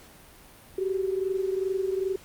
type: tone pair together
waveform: sine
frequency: 377.5 / 400 Hz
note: F#4 / G4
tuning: +35 / +35 cents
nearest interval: minor second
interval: 100 cents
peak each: -26 / -31 dBFS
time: 0.78-2.16 s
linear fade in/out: 5 ms
effects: pink hiss -51 dBFS RMS until 2.24 s + Opus 48 kbps